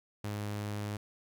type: tone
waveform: sawtooth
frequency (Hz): 103.83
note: G#2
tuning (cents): 0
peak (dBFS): -31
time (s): 0.24-0.97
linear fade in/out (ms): 5
effects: 12-bit